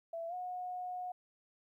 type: tone with pitch glide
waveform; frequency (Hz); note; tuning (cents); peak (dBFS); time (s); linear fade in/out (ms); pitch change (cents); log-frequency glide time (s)
sine; 666 to 726.3; E5 to F#5; +18 to -32; -38; 0.13-1.12; 5; +150; 0.28-0.34
effects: 13-bit